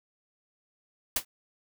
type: noise with exponential decay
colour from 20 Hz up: white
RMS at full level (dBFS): -21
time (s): 1.16-1.25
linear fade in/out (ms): 5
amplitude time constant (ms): 18
effects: none